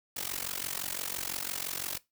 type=noise with amplitude modulation; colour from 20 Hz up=white; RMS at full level=-32 dBFS; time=0.16-1.98 s; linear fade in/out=10 ms; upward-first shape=sine; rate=45.9 Hz; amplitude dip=95%; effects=noise-tail reverb RT60 0.2 s tail -20 dB re dry